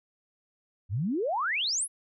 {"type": "exponential sweep", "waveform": "sine", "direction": "up", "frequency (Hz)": [84.8, 11410], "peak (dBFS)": -26, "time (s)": [0.89, 1.88], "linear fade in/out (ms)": 50, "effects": []}